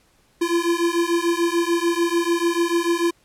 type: beating tone pair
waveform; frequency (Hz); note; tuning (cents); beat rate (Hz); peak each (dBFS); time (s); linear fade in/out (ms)
square; 337.9 / 344.7; E4 / F4; +43 / -23; 6.8; -22; 0.41-3.11; 10
effects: pink hiss -60 dBFS RMS until 3.24 s + low-pass 12000 Hz 12 dB/octave